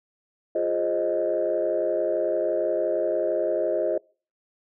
sine chord, F minor seventh, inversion none, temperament equal with one note detuned, 349.2 / 415.3 / 530.9 / 622.3 Hz, F4 / Ab4 / C5 / Eb5, 0 / 0 / +25 / 0 cents, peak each -28 / -29 / -27 / -24 dBFS, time 0.55-3.98 s, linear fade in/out 5 ms, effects noise-tail reverb RT60 0.4 s tail -26 dB re dry + tanh soft clip ceiling -14 dBFS

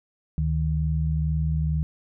sine tone pair together, 73.42 / 155.57 Hz, D2 / D#3, 0 / 0 cents, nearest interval octave + minor second, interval 1300 cents, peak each -24 dBFS, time 0.38-1.83 s, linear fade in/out 0 ms, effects none

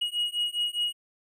triangle beating tone pair, 2892 / 2896.9 Hz, F#7 / F#7, -40 / -37 cents, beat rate 4.9 Hz, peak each -28 dBFS, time 0.01-0.93 s, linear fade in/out 10 ms, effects none

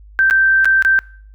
sine tone with dropouts, 1562 Hz, G6, 7 cents flat, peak -9 dBFS, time 0.19-0.99 s, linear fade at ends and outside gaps 0 ms, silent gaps 0.3-0.309 / 0.646-0.655 / 0.824-0.849 s, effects noise-tail reverb RT60 0.5 s tail -23 dB re dry + added 51 Hz sine -38 dBFS peak until 1.34 s

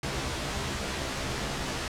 pink noise with comb filter, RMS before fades -32 dBFS, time 0.03-1.88 s, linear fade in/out 2 ms, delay 15 ms, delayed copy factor +0.8, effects low-pass 7000 Hz 12 dB/octave

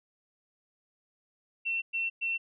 sine tone bursts, 2704 Hz, E7, 43 cents sharp, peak -28 dBFS, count 3, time 1.65-2.38 s, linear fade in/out 20 ms, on 170 ms, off 110 ms, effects none

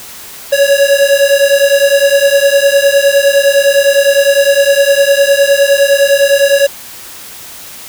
square beating tone pair, 554.4 / 564.2 Hz, C#5 / C#5, 0 / +30 cents, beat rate 9.8 Hz, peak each -10 dBFS, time 0.52-6.67 s, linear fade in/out 10 ms, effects white hiss -30 dBFS RMS until 7.88 s

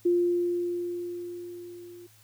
sine tone with level ramp, 350 Hz, F4, 4 cents sharp, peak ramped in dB -19 to -44 dBFS, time 0.05-2.07 s, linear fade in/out 10 ms, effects added 108 Hz sine -59 dBFS peak until 2.23 s + white hiss -59 dBFS RMS until 2.23 s

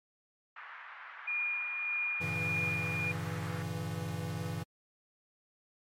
pink band-pass noise, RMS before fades -48 dBFS, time 0.56-3.63 s, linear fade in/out 5 ms, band 1100 to 2000 Hz, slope 24 dB/octave
sine tone with tremolo, 2426 Hz, D#7, 44 cents flat, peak -30 dBFS, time 1.27-3.12 s, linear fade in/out 10 ms, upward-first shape sine, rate 1.7 Hz, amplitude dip 40%
square chord, G diminished seventh, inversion none, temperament equal with one note detuned, 98 / 116.54 / 141.75 / 164.81 Hz, G2 / Bb2 / Db3 / Fb3, 0 / 0 / +39 / 0 cents, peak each -41 / -43 / -44 / -39 dBFS, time 2.2-4.64 s, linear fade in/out 20 ms
effects MP3 64 kbps

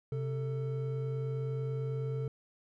triangle tone pair together, 131.83 / 444.7 Hz, C3 / A4, +13 / +18 cents, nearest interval octave + major sixth, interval 2105 cents, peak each -31 / -37 dBFS, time 0.12-2.28 s, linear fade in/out 2 ms, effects none

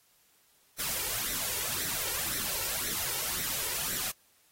white noise with flanger, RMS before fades -33 dBFS, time 0.78-4.12 s, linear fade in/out 20 ms, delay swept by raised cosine 0.51 to 2.21 ms, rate 1.9 Hz, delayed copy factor +0.65, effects white hiss -66 dBFS RMS until 4.51 s + AAC 48 kbps

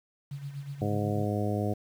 sine tone with tremolo, 140.5 Hz, C#3, 24 cents sharp, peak -33 dBFS, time 0.31-1.26 s, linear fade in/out 5 ms, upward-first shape sine, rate 8.2 Hz, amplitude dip 65%
harmonic tone, 103.83 Hz, G#2, in tune, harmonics 1 / 2 / 3 / 4 / 5 / 6 / 7, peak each -30 / -33 / -35 / -36 / -37 / -38 / -38 dBFS, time 0.81-1.74 s, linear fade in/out 10 ms
effects 9-bit

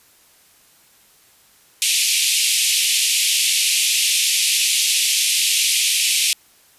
pink band-pass noise, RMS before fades -18 dBFS, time 1.82-6.33 s, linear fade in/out 0 ms, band 2400 to 12000 Hz, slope 48 dB/octave, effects white hiss -53 dBFS RMS until 6.78 s + resampled to 32000 Hz

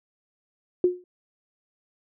sine tone with exponential decay, 359.5 Hz, F#4, 50 cents flat, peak -13 dBFS, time 0.84-1.04 s, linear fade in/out 2 ms, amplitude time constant 42 ms, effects none

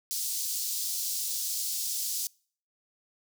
pink high-pass noise, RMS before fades -32 dBFS, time 0.11-2.27 s, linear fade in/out 0 ms, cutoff 4700 Hz, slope 24 dB/octave, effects noise-tail reverb RT60 0.5 s tail -26 dB re dry

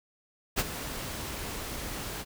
pink noise with ADSR envelope, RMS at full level -25 dBFS, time 0.56-2.25 s, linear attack 30 ms, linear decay 38 ms, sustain -12 dB, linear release 44 ms, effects none

